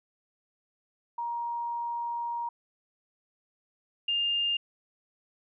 sine tone pair in turn, 943 / 2810 Hz, A#5 / F7, +20 / +10 cents, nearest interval octave + perfect fifth, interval 1890 cents, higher second, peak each -30 / -25 dBFS, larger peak second, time 1.18-2.49 / 4.08-4.57 s, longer first, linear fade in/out 5 ms, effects none

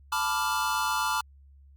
square chord, B half-diminished seventh, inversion third, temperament equal, 880 / 987.8 / 1174.7 / 1396.9 Hz, A5 / B5 / D6 / F6, 0 / 0 / 0 / 0 cents, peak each -32 dBFS, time 0.12-1.21 s, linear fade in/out 5 ms, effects added 69 Hz sine -51 dBFS peak until 1.76 s + Opus 48 kbps

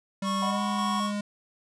square tone with pitch glide, 196 to 205.7 Hz, G3 to G#3, 0 to -16 cents, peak -29 dBFS, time 0.22-1.21 s, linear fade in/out 5 ms, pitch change +84 cents, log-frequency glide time 0.43-0.61 s
square tone with tremolo, 1100 Hz, C#6, 14 cents flat, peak -29 dBFS, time 0.23-1.13 s, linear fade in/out 50 ms, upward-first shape square, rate 1.8 Hz, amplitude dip 35%
triangle chord, B major, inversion first, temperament just, 617.4 / 740.8 / 987.8 Hz, D#5 / F#5 / B5, -14 / +2 / 0 cents, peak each -35 / -33 / -32 dBFS, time 0.42-1 s, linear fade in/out 2 ms
effects resampled to 22050 Hz

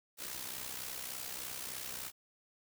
white noise with amplitude modulation, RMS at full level -40 dBFS, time 0.17-2.12 s, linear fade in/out 50 ms, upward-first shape sine, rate 63.4 Hz, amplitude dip 60%, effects none

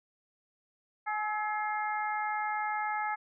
harmonic tone with a mistuned harmonic, 423.2 Hz, G#4, 33 cents sharp, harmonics 2 / 3 / 4 / 5, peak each -32 / -37 / -39 / -39 dBFS, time 1.06-3.16 s, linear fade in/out 20 ms, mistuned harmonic 3, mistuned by +36 cents, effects none

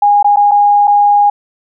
sine tone with dropouts, 820 Hz, G#5, 22 cents flat, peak -5 dBFS, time 0.02-1.3 s, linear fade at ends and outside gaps 5 ms, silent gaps 0.228-0.244 / 0.361-0.369 / 0.512-0.516 / 0.873-0.877 s, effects none

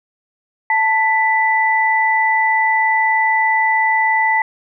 sine tone pair together, 883.2 / 1984 Hz, A5 / B6, +6 / +7 cents, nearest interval octave + major second, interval 1401 cents, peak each -15 dBFS, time 0.7-4.42 s, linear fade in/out 2 ms, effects none

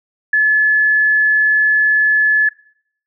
sine tone, 1719 Hz, A6, 41 cents flat, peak -9 dBFS, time 0.33-2.49 s, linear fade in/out 5 ms, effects noise-tail reverb RT60 0.6 s tail -20 dB re dry

